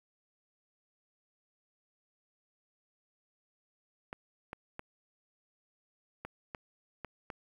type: clicks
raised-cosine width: 0.5 ms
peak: -25 dBFS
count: 7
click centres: 4.129 / 4.531 / 4.794 / 6.25 / 6.548 / 7.047 / 7.302 s
effects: 9-bit